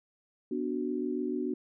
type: chord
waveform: sine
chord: B minor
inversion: none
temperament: equal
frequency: 246.9 / 293.7 / 370 Hz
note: B3 / D4 / F#4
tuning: 0 / 0 / 0 cents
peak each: -34 dBFS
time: 0.51-1.54 s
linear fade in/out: 5 ms
effects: none